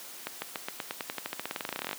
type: accelerating click train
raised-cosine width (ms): 0.3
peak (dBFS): -16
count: 27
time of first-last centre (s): 0.27-1.93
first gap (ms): 150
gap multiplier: 0.92
effects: white hiss -45 dBFS RMS until 1.98 s + high-pass 200 Hz 12 dB/octave